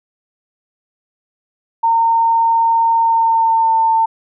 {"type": "tone with pitch glide", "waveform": "sine", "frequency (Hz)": [915, 898.8], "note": ["A#5", "A5"], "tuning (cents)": [-32, 37], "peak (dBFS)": -10, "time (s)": [1.83, 4.06], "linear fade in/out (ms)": 10, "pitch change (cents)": -31, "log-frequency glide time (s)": [2.99, 3.79], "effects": []}